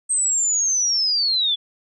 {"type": "linear sweep", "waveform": "sine", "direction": "down", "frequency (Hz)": [8372, 3385], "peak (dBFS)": -17, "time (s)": [0.09, 1.56], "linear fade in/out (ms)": 20, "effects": []}